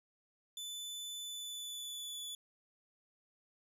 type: tone with pitch glide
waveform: sawtooth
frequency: 3500 to 3452 Hz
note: A7 to A7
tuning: -10 to -34 cents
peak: -39 dBFS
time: 0.57-2.35 s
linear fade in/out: 2 ms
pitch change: -24 cents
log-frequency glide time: 1.22-2.24 s
effects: resampled to 32000 Hz